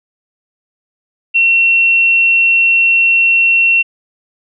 sine tone, 2720 Hz, F7, 46 cents flat, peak -7 dBFS, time 1.34-3.83 s, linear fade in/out 20 ms, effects none

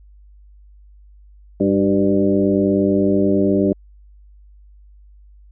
harmonic tone with a mistuned harmonic, 99.1 Hz, G2, 19 cents sharp, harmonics 1 / 2 / 3 / 4 / 5 / 6, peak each -28 / -18 / -18 / -19 / -26 / -23 dBFS, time 1.6-3.73 s, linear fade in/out 5 ms, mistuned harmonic 4, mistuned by -46 cents, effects added 50 Hz sine -43 dBFS peak until 5.51 s

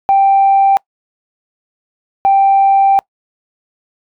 sine tone pair in turn, 785 / 785 Hz, G5 / G5, +2 / +2 cents, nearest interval unison, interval 0 cents, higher neither, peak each -5 dBFS, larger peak neither, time 0.09-0.77 / 2.25-2.99 s, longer second, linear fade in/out 0 ms, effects noise-tail reverb RT60 0.1 s tail -26 dB re dry + tanh soft clip ceiling -3 dBFS

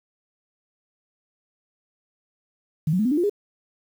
sine tone with pitch steps, 155.56 / 182.87 / 215 / 252.7 / 297.1 / 349.2 / 410.5 Hz, D#3 / F#3 / A3 / B3 / D4 / F4 / G#4, 0 / -20 / -40 / +40 / +20 / 0 / -20 cents, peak -18 dBFS, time 2.87-3.297 s, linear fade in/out 5 ms, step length 61 ms, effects 8-bit

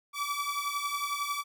sawtooth beating tone pair, 1146 / 1157 Hz, D6 / D6, -43 / -26 cents, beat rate 11 Hz, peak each -30 dBFS, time 0.13-1.44 s, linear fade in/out 50 ms, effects none

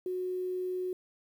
sine tone with quantisation, 366.6 Hz, F#4, 16 cents flat, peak -31 dBFS, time 0.06-0.93 s, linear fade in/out 2 ms, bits 10, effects none

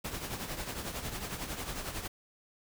pink noise with tremolo, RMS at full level -36 dBFS, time 0.04-2.08 s, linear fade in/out 10 ms, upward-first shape triangle, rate 11 Hz, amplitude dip 65%, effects none

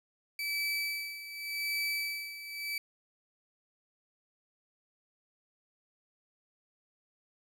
30% pulse tone with tremolo, 2306 Hz, D7, 32 cents flat, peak -28 dBFS, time 0.39-2.78 s, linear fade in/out 2 ms, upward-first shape sine, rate 0.87 Hz, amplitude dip 75%, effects none

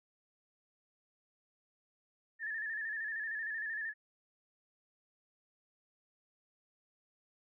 sine tone with vibrato, 1760 Hz, A6, in tune, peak -36 dBFS, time 2.39-3.94 s, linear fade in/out 50 ms, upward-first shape square, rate 13 Hz, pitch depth 52 cents each way, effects none

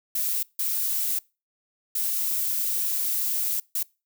violet noise bursts at uneven times, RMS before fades -26 dBFS, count 4, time 0.15-0.43 / 0.59-1.19 / 1.95-3.6 / 3.75-3.83 s, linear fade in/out 5 ms, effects noise-tail reverb RT60 0.3 s tail -25 dB re dry

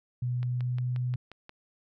sine tone with pitch glide, 123.47 to 124.62 Hz, B2 to B2, 0 to +16 cents, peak -27 dBFS, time 0.22-1.16 s, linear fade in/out 5 ms, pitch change +16 cents, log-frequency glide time 0.36-0.87 s
click train, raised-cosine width 0.3 ms, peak -29 dBFS, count 7, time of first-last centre 0.43-1.494 s, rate 5.64 Hz
effects none

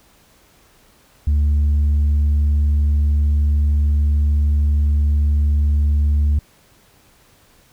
sine tone, 73.42 Hz, D2, in tune, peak -10 dBFS, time 1.27-6.39 s, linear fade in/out 5 ms, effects tanh soft clip ceiling -12 dBFS + pink hiss -53 dBFS RMS until 7.72 s

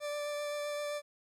40% pulse tone with vibrato, 587.3 Hz, D5, in tune, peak -34 dBFS, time 0-1.02 s, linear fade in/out 50 ms, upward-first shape triangle, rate 7.7 Hz, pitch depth 12 cents each way, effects low-pass 12000 Hz 12 dB/octave + 12-bit

